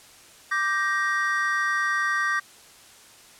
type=chord; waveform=triangle; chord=G minor; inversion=second; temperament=just; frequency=1176 / 1568 / 1881.6 Hz; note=D6 / G6 / Bb6; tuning=+2 / 0 / +16 cents; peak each=-25 / -25 / -24 dBFS; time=0.51-2.4 s; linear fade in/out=10 ms; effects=white hiss -50 dBFS RMS until 3.39 s + low-pass 10000 Hz 12 dB/octave